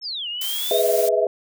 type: exponential two-way sweep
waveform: sine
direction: down then up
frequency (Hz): 5480 to 2800 to 3803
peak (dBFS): -26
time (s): 0.01-0.83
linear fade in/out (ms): 50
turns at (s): 0.28
type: noise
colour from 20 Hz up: blue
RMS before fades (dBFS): -28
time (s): 0.41-1.09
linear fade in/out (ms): 5
type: chord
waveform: sine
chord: E major seventh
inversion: first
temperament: equal with one note detuned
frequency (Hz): 415.3 / 493.9 / 638.3 / 659.3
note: G#4 / B4 / D#5 / E5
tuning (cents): 0 / 0 / +44 / 0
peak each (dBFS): -22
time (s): 0.71-1.27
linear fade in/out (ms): 2
effects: none